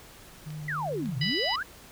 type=tone with vibrato; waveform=sine; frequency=151.5 Hz; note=D#3; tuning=46 cents flat; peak=-35 dBFS; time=0.46-1.31 s; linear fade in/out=10 ms; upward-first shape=square; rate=3.3 Hz; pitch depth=15 cents each way
type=clicks; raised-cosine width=0.2 ms; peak=-30 dBFS; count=2; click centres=0.505 / 1.058 s
type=exponential two-way sweep; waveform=sine; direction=down then up; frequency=2058 to 116.54 to 1712 Hz; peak=-29 dBFS; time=0.68-1.63 s; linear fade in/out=5 ms; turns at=1.18 s
type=harmonic tone; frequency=987.8 Hz; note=B5; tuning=in tune; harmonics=2 / 3 / 4 / 5; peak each=-32 / -31 / -35 / -32 dBFS; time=1.21-1.56 s; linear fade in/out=5 ms
effects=pink hiss -50 dBFS RMS until 1.91 s